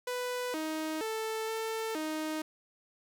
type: tone with pitch steps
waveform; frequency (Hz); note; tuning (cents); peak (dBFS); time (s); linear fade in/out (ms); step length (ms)
sawtooth; 495.8 / 313.7 / 441.4 / 445.5 / 311.4; B4 / D#4 / A4 / A4 / D#4; +7 / +14 / +5 / +22 / +2; -29; 0.07-2.42; 5; 470
effects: none